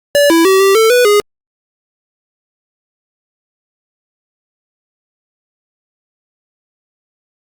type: tone with pitch steps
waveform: square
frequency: 576 / 331.2 / 382.7 / 390.3 / 444.8 / 492.4 / 413.4 Hz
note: D5 / E4 / G4 / G4 / A4 / B4 / G#4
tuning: -34 / +8 / -42 / -8 / +19 / -5 / -8 cents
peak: -7 dBFS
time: 0.15-1.2 s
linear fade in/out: 0 ms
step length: 150 ms
effects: Opus 48 kbps